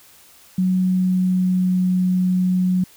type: tone with pitch glide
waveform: sine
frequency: 185 to 183.19 Hz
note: F#3 to F#3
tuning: 0 to -17 cents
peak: -15 dBFS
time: 0.58-2.84 s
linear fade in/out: 5 ms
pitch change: -17 cents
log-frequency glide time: 0.69-1.85 s
effects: white hiss -49 dBFS RMS until 2.96 s